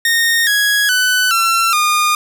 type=tone with pitch steps; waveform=sawtooth; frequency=1846 / 1663.7 / 1499.4 / 1351.4 / 1217.9 Hz; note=A#6 / G#6 / F#6 / E6 / D#6; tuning=-17 / +3 / +23 / +43 / -37 cents; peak=-8 dBFS; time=0.05-2.15 s; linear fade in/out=2 ms; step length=420 ms; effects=none